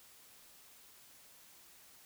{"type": "silence", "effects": ["white hiss -60 dBFS RMS until 2.05 s"]}